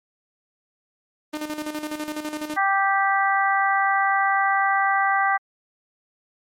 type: tone with tremolo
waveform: sawtooth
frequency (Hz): 303.3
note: D#4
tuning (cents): -44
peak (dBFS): -22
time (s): 1.33-2.57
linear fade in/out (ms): 10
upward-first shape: square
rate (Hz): 12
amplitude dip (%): 60
type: harmonic tone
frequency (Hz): 392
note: G4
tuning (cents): 0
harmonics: 2 / 3 / 4 / 5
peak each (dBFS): -21 / -23 / -24 / -25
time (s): 2.56-5.38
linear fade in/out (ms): 20
effects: MP3 64 kbps